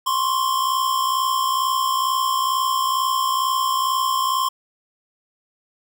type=tone pair together; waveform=square; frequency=1046.5 / 1108.7 Hz; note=C6 / C#6; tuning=0 / 0 cents; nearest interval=minor second; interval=100 cents; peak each=-20 / -26 dBFS; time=0.06-4.49 s; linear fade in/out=10 ms; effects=none